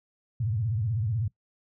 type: tone with vibrato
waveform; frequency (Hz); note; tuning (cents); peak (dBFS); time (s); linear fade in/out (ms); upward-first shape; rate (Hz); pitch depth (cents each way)
sine; 110.3; A2; +5; -25; 0.4-1.28; 5; sine; 16; 230
effects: noise-tail reverb RT60 0.1 s tail -20 dB re dry